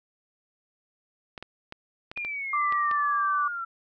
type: clicks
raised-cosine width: 0.3 ms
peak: -22 dBFS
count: 8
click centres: 1.378 / 1.426 / 1.724 / 2.115 / 2.175 / 2.249 / 2.724 / 2.913 s
type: exponential sweep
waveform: sine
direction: down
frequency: 2459 to 1342 Hz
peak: -30 dBFS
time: 2.16-3.65 s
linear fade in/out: 10 ms
type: tone with pitch glide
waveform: sine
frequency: 1174.7 to 1166.6 Hz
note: D6 to D6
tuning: 0 to -12 cents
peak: -23 dBFS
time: 2.53-3.48 s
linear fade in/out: 5 ms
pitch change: -12 cents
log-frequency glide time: 2.9-2.97 s
effects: none